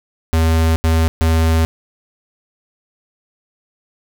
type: tone bursts at uneven times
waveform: square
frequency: 81.1 Hz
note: E2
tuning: 28 cents flat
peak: -12 dBFS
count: 3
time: 0.33-0.76 / 0.84-1.08 / 1.21-1.65 s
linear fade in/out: 0 ms
effects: none